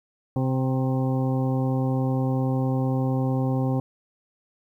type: harmonic tone with a mistuned harmonic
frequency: 130.81 Hz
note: C3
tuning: in tune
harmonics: 1 / 2 / 3 / 4 / 6 / 7 / 8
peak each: -23 / -26 / -35 / -32 / -35 / -42 / -43 dBFS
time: 0.36-3.8 s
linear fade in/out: 2 ms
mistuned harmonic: 8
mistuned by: +29 cents
effects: 10-bit